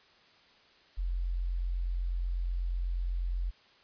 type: tone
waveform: sine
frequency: 44.09 Hz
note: F1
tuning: 17 cents sharp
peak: -29 dBFS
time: 0.97-3.51 s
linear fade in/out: 20 ms
effects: white hiss -61 dBFS RMS until 3.83 s + resampled to 11025 Hz